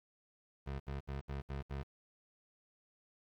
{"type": "tone bursts", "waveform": "25% pulse", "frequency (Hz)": 69.1, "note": "C#2", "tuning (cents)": -5, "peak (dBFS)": -35, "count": 6, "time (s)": [0.66, 1.835], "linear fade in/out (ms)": 20, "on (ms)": 140, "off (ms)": 67, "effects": ["low-pass 3000 Hz 12 dB/octave", "11-bit"]}